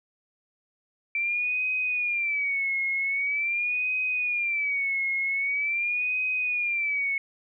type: tone with vibrato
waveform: sine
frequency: 2332 Hz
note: D7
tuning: 13 cents flat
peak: -24 dBFS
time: 1.15-7.18 s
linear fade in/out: 2 ms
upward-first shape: sine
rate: 0.44 Hz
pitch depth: 130 cents each way
effects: none